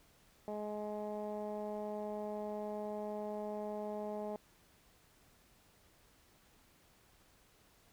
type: tone with low-pass filter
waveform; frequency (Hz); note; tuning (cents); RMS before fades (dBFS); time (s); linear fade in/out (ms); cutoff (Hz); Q
15% pulse; 210.2; G#3; +21; -41; 0.48-4.36; 0; 740; 1.9
effects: pink hiss -67 dBFS RMS until 7.92 s